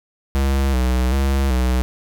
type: tone with vibrato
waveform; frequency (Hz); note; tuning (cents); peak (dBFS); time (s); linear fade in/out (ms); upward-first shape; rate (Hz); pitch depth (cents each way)
square; 65.41; C2; 0; -16; 0.35-1.82; 0; square; 1.3; 64
effects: none